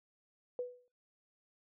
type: tone with exponential decay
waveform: sine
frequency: 493.9 Hz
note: B4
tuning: in tune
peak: -32 dBFS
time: 0.59-0.88 s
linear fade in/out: 1 ms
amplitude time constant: 62 ms
effects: noise-tail reverb RT60 0.3 s tail -23 dB re dry